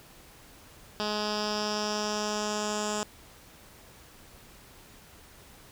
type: tone with low-pass filter sweep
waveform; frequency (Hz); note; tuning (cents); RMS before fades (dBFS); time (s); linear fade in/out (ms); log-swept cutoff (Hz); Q
10% pulse; 210.5; G#3; +24; -31; 1-3.03; 0; 4600 to 7200; 4.3
effects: pink hiss -53 dBFS RMS until 5.71 s